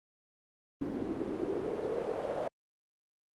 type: noise with band-pass filter sweep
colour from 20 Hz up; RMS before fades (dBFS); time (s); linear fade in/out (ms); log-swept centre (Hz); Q
pink; -35; 0.81-2.48; 5; 280 to 590; 4.1
effects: Opus 32 kbps